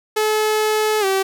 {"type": "tone with pitch glide", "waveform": "sawtooth", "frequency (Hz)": [430, 385.3], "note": ["A4", "G4"], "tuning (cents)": [-40, -30], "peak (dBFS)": -12, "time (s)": [0.16, 1.23], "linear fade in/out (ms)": 10, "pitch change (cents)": -190, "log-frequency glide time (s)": [1, 1.05], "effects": []}